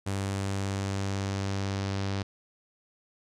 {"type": "tone with low-pass filter sweep", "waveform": "sawtooth", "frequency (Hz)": 98, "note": "G2", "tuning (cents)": 0, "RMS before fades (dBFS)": -31, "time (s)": [0.06, 2.23], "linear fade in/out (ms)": 10, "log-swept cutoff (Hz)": [9000, 5000], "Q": 1.7, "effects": []}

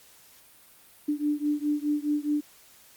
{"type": "beating tone pair", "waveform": "sine", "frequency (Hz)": [293.7, 298.5], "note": ["D4", "D4"], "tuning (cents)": [0, 28], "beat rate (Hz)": 4.8, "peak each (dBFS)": [-27, -28], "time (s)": [1.08, 2.41], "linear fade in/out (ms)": 10, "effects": ["white hiss -55 dBFS RMS until 2.96 s", "Opus 48 kbps"]}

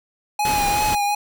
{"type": "tone with vibrato", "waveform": "square", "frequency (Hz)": 830, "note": "G#5", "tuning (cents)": -1, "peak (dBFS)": -19, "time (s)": [0.39, 1.15], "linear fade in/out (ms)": 5, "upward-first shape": "triangle", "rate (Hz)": 2.7, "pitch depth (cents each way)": 40}
{"type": "noise", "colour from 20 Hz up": "pink", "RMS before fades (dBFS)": -26, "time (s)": [0.45, 0.95], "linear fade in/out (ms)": 2}
{"effects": []}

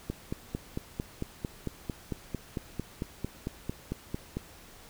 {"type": "click train", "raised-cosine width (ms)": 3, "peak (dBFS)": -19, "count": 20, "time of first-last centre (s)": [0.1, 4.37], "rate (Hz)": 4.45, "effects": ["pink hiss -52 dBFS RMS until 4.89 s"]}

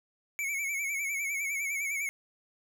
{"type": "tone with vibrato", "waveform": "square", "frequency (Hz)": 2253, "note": "C#7", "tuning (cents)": 28, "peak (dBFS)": -31, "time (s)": [0.39, 2.09], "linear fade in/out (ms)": 0, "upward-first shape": "sine", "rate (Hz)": 9.9, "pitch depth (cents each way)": 71, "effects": []}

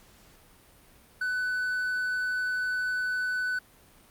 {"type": "tone", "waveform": "triangle", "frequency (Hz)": 1498, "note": "F#6", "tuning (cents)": 21, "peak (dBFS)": -25, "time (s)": [1.21, 3.59], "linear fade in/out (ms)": 5, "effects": ["pink hiss -57 dBFS RMS until 4.1 s", "Opus 48 kbps"]}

